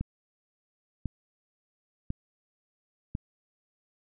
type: click train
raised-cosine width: 5 ms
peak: -19 dBFS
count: 4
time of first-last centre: 0.01-3.151 s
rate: 0.955 Hz
effects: none